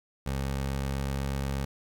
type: tone with pitch glide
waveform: 20% pulse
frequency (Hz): 67.8 to 68.23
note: C#2 to C#2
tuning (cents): -38 to -27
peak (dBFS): -24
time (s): 0.26-1.65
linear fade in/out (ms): 5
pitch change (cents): +11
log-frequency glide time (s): 0.43-1.2
effects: 10-bit